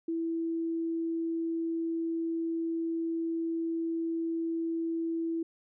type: tone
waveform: sine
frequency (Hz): 330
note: E4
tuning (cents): +2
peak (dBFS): -29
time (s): 0.08-5.43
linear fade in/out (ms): 5
effects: none